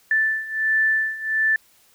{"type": "beating tone pair", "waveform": "sine", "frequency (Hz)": [1760, 1761.4], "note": ["A6", "A6"], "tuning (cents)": [0, 1], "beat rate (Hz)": 1.4, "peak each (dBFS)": [-23, -20], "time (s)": [0.11, 1.56], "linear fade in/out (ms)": 2, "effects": ["white hiss -57 dBFS RMS until 1.94 s"]}